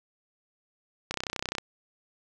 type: click train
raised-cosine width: 0.2 ms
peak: -13 dBFS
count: 16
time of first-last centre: 1.11-1.583 s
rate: 31.7 Hz
effects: none